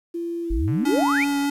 sine tone with pitch glide, 339.5 to 304.2 Hz, F4 to D#4, -49 to -39 cents, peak -25 dBFS, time 0.14-1.04 s, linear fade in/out 10 ms, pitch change -190 cents, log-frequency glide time 0.43-0.89 s
sine exponential sweep, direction up, 38.89 to 2637 Hz, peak -20 dBFS, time 0.5-1.25 s, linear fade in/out 10 ms
click train, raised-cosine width 0.5 ms, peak -29 dBFS, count 115, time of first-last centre 0.68-1.456 s, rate 147 Hz
square tone with vibrato, 282.9 Hz, C#4, 35 cents sharp, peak -21 dBFS, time 0.85-1.5 s, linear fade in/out 5 ms, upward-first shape triangle, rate 5.1 Hz, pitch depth 10 cents each way
effects resampled to 32000 Hz + 9-bit

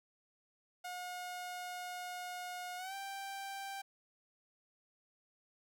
sawtooth tone with pitch glide, 720 to 785.2 Hz, F#5 to G5, -47 to +3 cents, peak -38 dBFS, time 0.84-3.82 s, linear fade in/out 10 ms, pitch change +150 cents, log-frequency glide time 2.77-2.94 s, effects none

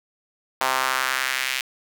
sawtooth tone with high-pass filter sweep, 130.81 Hz, C3, in tune, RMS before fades -24 dBFS, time 0.61-1.61 s, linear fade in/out 0 ms, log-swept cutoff 900 to 2400 Hz, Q 1.8, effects 7-bit

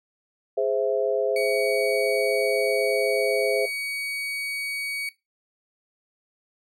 sine chord, Ab augmented, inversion none, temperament equal, 415.3 / 523.3 / 659.3 Hz, Ab4 / C5 / E5, 0 / 0 / 0 cents, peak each -25 dBFS, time 0.57-3.66 s, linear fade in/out 10 ms
35% pulse tone, 2250 Hz, C#7, 25 cents sharp, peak -26 dBFS, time 1.36-5.09 s, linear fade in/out 2 ms
effects noise-tail reverb RT60 0.2 s tail -18 dB re dry

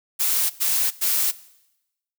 blue noise bursts, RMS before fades -21 dBFS, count 3, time 0.19-1.318 s, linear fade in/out 20 ms, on 310 ms, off 99 ms, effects noise-tail reverb RT60 0.9 s tail -19 dB re dry

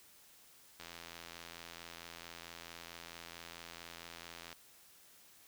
click train, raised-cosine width 0.2 ms, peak -30 dBFS, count 316, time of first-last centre 0.8-4.528 s, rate 84.5 Hz, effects white hiss -62 dBFS RMS until 5.47 s

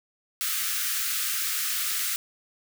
white high-pass noise, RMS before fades -28 dBFS, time 0.41-2.16 s, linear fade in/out 0 ms, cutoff 1200 Hz, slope 96 dB/octave, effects none

